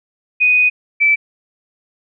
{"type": "tone pair in turn", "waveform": "sine", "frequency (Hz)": [2489, 2317], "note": ["D#7", "D7"], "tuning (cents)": [0, -24], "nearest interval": "minor second", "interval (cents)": 124, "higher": "first", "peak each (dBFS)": -9, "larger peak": "neither", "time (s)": [[0.4, 0.7], [1, 1.16]], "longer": "first", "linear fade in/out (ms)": 20, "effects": []}